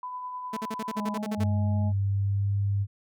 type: tone with tremolo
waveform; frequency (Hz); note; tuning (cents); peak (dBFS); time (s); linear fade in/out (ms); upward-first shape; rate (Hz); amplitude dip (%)
sine; 1000; B5; +21; -32; 0.03-1.18; 2; sine; 9.8; 30
type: tone bursts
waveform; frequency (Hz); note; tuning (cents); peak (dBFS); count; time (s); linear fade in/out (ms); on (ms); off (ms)
sawtooth; 220; A3; 0; -27; 11; 0.53-1.439; 5; 39; 48
type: harmonic tone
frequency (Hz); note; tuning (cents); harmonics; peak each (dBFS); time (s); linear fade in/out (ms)
209.4; G#3; +15; 1 / 3 / 4; -30 / -40 / -42; 0.95-1.93; 50
type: tone with pitch glide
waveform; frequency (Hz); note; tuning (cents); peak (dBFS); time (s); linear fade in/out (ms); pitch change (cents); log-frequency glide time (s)
sine; 98.7 to 100.14; G2 to G2; +12 to +37; -23; 1.37-2.87; 50; +25; 1.94-2.57
effects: none